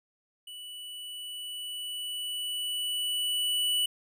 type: tone with level ramp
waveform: square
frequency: 2960 Hz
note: F#7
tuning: in tune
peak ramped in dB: -42 to -25 dBFS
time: 0.47-3.86 s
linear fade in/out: 5 ms
effects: none